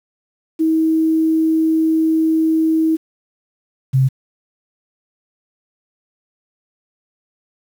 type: tone pair in turn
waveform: sine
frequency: 320 / 132.27 Hz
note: D#4 / C3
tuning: +49 / +19 cents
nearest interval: octave + minor third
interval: 1530 cents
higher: first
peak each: -12 / -10 dBFS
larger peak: second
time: 0.59-2.97 / 3.93-4.09 s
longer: first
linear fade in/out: 20 ms
effects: 7-bit